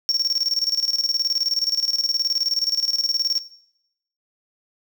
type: tone with tremolo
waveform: triangle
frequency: 5500 Hz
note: F8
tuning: 27 cents flat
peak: -15 dBFS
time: 0.09-3.39 s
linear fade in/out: 0 ms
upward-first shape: square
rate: 19 Hz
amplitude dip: 70%
effects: noise-tail reverb RT60 0.8 s tail -19 dB re dry